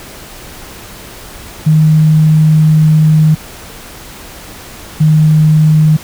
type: tone pair in turn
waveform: sine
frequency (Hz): 155.56 / 154.87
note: D#3 / D#3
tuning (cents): 0 / -8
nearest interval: unison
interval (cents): 8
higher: first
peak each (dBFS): -4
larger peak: neither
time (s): 1.66-3.35 / 5-5.97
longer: first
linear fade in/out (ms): 10
effects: pink hiss -31 dBFS RMS until 6.03 s